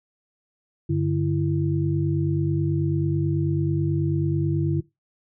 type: tone cluster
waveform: sine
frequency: 97.6 / 146.8 / 333.4 Hz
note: G2 / D3 / E4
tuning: -7 / 0 / +20 cents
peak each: -26 / -22 / -26 dBFS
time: 0.89-4.81 s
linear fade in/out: 10 ms
effects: noise-tail reverb RT60 0.2 s tail -20 dB re dry